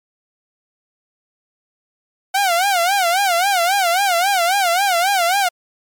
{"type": "tone with vibrato", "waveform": "sawtooth", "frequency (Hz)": 740, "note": "F#5", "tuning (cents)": 0, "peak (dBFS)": -10, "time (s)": [2.34, 5.49], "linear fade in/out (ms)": 10, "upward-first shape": "sine", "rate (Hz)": 3.7, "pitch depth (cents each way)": 160, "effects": ["MP3 96 kbps"]}